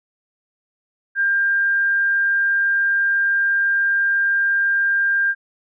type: tone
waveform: sine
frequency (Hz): 1597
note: G6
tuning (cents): +32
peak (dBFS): -15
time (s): 1.15-5.35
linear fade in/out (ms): 50
effects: none